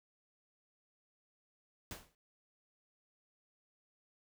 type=noise with exponential decay; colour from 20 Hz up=pink; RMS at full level=-42 dBFS; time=1.91-2.15 s; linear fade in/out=1 ms; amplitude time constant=51 ms; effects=none